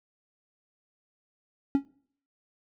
triangle tone with exponential decay, 277.2 Hz, C#4, in tune, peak -14 dBFS, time 1.75-1.85 s, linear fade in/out 0 ms, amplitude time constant 21 ms, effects noise-tail reverb RT60 0.6 s tail -25 dB re dry

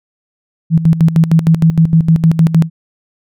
sine tone with tremolo, 162.9 Hz, E3, 20 cents flat, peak -4 dBFS, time 0.7-2.7 s, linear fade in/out 50 ms, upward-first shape square, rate 6.5 Hz, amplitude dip 75%, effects none

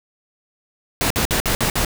pink noise bursts, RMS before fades -19 dBFS, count 6, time 1.01-1.848 s, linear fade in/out 0 ms, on 93 ms, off 56 ms, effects none

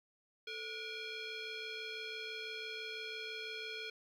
sine tone with frequency modulation, 440 Hz, A4, in tune, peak -40 dBFS, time 0.47-3.9 s, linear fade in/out 5 ms, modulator 946 Hz, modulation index 4, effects tanh soft clip ceiling -37 dBFS + 12-bit

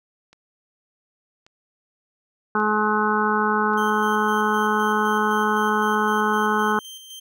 click train, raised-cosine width 0.2 ms, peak -32 dBFS, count 4, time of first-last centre 0.33-3.735 s, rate 0.881 Hz
harmonic tone, 212.6 Hz, G#3, 41 cents sharp, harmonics 1 / 2 / 4 / 5 / 6 / 7, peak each -25 / -25 / -25 / -25 / -25 / -25 dBFS, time 2.55-6.79 s, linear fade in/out 2 ms
sawtooth tone with tremolo, 3140 Hz, G7, 2 cents sharp, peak -33 dBFS, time 3.77-7.2 s, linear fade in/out 10 ms, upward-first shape square, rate 3.9 Hz, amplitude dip 45%
effects none

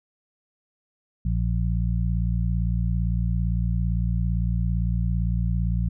harmonic tone, 57.7 Hz, A#1, 17 cents flat, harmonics 1 / 2 / 3, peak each -23 / -26 / -28 dBFS, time 1.25-5.89 s, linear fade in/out 5 ms, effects none

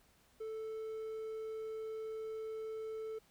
triangle tone, 440 Hz, A4, in tune, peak -38 dBFS, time 0.4-3.19 s, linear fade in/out 10 ms, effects pink hiss -69 dBFS RMS until 3.3 s

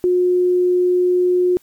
sine tone, 360.1 Hz, F#4, 47 cents flat, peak -12 dBFS, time 0.04-1.57 s, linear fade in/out 0 ms, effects white hiss -55 dBFS RMS until 1.62 s + MP3 96 kbps

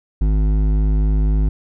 sine tone with hard clipping, 51.91 Hz, G#1, in tune, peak -15 dBFS, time 0.21-1.49 s, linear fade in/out 5 ms, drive 11 dB, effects none

